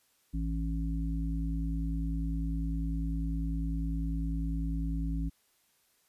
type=harmonic tone; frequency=55 Hz; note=A1; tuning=in tune; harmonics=1 / 3 / 5; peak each=-31 / -36 / -38 dBFS; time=0.33-5.3 s; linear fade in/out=20 ms; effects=white hiss -70 dBFS RMS until 6.08 s + resampled to 32000 Hz